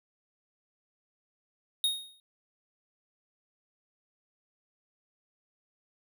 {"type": "tone with exponential decay", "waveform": "square", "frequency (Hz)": 3729, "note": "A#7", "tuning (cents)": 0, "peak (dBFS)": -23, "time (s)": [1.84, 2.2], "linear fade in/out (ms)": 1, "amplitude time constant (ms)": 77, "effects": []}